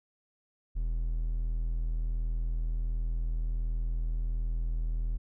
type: tone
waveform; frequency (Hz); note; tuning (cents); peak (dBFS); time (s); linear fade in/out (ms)
triangle; 40.69; E1; -22; -26; 0.75-5.18; 20
effects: none